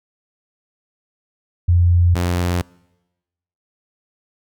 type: tone pair in turn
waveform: sine / sawtooth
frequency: 87.31 / 88.22 Hz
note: F2 / F2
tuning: 0 / +18 cents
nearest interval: unison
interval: 18 cents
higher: second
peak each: -10 / -13 dBFS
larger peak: first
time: 1.68-2.15 / 2.15-2.62 s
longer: neither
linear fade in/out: 10 ms
effects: noise-tail reverb RT60 1.0 s tail -25 dB re dry